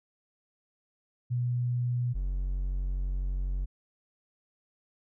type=tone pair in turn; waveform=sine / triangle; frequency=122.4 / 46.06 Hz; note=B2 / F#1; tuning=-15 / -7 cents; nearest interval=octave + perfect fourth; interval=1692 cents; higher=first; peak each=-26 dBFS; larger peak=neither; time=1.3-2.14 / 2.14-3.66 s; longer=second; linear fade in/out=20 ms; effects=none